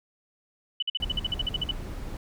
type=tone bursts; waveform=sine; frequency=2980 Hz; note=F#7; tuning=12 cents sharp; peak=-24 dBFS; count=13; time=0.8-1.713 s; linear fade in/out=5 ms; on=25 ms; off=49 ms
type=noise; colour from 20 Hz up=brown; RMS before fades=-35 dBFS; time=1-2.17 s; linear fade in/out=2 ms
effects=none